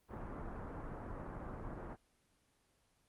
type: low-pass noise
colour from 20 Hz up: pink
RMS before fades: -45 dBFS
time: 0.08-1.97 s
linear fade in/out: 50 ms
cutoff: 1400 Hz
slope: 24 dB/octave
effects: pink hiss -75 dBFS RMS until 3.08 s + Opus 24 kbps